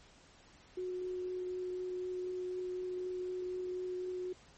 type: tone with vibrato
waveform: sine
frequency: 365.2 Hz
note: F#4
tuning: 23 cents flat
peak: -36 dBFS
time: 0.77-4.33 s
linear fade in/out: 5 ms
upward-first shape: triangle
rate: 4 Hz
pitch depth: 9 cents each way
effects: pink hiss -61 dBFS RMS until 4.57 s + MP3 32 kbps